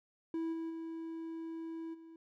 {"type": "tone with level steps", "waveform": "triangle", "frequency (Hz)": 327.3, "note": "E4", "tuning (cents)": -12, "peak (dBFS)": [-32, -35, -38, -49], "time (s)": [0.34, 2.16], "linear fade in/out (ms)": 2, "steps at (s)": [0.52, 0.69, 1.93], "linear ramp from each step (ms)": 20, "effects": []}